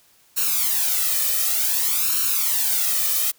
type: noise with flanger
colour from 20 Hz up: blue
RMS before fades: -21 dBFS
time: 0.36-3.32 s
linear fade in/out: 20 ms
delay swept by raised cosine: 0.72 to 1.66 ms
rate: 0.55 Hz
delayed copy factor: +0.9
effects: white hiss -57 dBFS RMS until 3.38 s